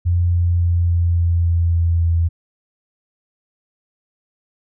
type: tone with pitch steps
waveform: sine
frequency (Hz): 87.31 / 86.81 / 86.31 / 85.81 / 85.32 / 84.82 / 84.34 / 83.85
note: F2 / F2 / F2 / F2 / F2 / E2 / E2 / E2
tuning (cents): 0 / -10 / -20 / -30 / -40 / +50 / +40 / +30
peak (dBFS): -13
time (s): 0.05-2.29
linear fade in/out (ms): 20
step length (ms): 280
effects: none

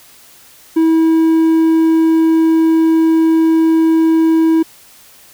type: tone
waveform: triangle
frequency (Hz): 323.7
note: E4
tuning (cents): -31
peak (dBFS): -6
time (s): 0.76-4.63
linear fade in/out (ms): 10
effects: white hiss -43 dBFS RMS until 5.33 s

